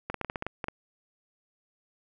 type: clicks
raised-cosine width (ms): 0.5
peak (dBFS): -17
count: 10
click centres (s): 0.1 / 0.143 / 0.213 / 0.247 / 0.299 / 0.358 / 0.424 / 0.466 / 0.642 / 0.684
effects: none